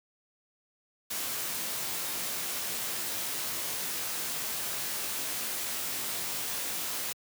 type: noise with comb filter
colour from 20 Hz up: white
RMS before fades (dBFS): -34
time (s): 1.1-7.13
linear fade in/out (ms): 10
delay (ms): 20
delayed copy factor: -0.55
effects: high-pass 100 Hz 12 dB/octave